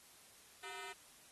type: ring-modulated tone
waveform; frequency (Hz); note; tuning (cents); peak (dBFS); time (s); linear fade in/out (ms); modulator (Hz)
10% pulse; 554.4; C#5; 0; -37; 0.63-0.93; 10; 164
effects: white hiss -62 dBFS RMS until 1.31 s + AAC 32 kbps